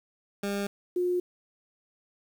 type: tone pair in turn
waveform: 20% pulse / sine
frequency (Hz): 200.9 / 358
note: G3 / F4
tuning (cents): +43 / +43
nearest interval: minor seventh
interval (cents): 1000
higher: second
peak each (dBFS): -24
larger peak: neither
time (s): 0.43-0.67 / 0.96-1.2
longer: neither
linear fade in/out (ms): 5
effects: 9-bit